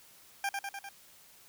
20% pulse tone with echo, 796 Hz, G5, 26 cents sharp, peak -25 dBFS, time 0.44-0.49 s, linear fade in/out 2 ms, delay 100 ms, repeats 4, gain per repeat -3 dB, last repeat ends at 0.89 s, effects white hiss -58 dBFS RMS until 1.48 s

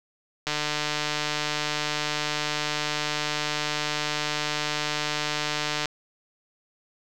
click train, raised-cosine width 0.2 ms, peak -9 dBFS, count 809, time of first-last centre 0.47-5.857 s, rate 150 Hz, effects none

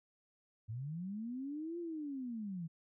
sine linear two-way sweep, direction up then down, 103.3 to 349.2 to 157.6 Hz, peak -39 dBFS, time 0.68-2.68 s, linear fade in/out 20 ms, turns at 1.79 s, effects none

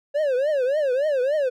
triangle tone with vibrato, 554.4 Hz, C#5, in tune, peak -17 dBFS, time 0.14-1.5 s, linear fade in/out 20 ms, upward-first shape triangle, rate 3.5 Hz, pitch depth 230 cents each way, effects none

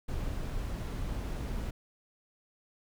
brown noise, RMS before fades -35 dBFS, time 0.08-1.71 s, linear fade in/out 10 ms, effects none

